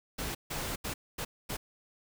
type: noise bursts at uneven times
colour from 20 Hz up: pink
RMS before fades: -36 dBFS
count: 5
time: 0.18-0.35 / 0.5-0.76 / 0.84-0.94 / 1.18-1.25 / 1.49-1.57 s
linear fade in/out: 10 ms
effects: none